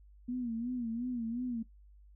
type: tone with vibrato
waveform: sine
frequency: 238.5 Hz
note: A#3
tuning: 40 cents sharp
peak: -33 dBFS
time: 0.28-1.63 s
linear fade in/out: 10 ms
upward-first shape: sine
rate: 2.8 Hz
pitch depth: 100 cents each way
effects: noise-tail reverb RT60 0.1 s tail -17 dB re dry + added 50 Hz sine -55 dBFS peak until 2.15 s